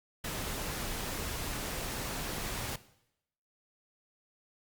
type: noise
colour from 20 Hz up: pink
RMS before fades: -37 dBFS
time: 0.24-2.76 s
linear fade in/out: 5 ms
effects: noise-tail reverb RT60 0.8 s tail -17 dB re dry + Opus 48 kbps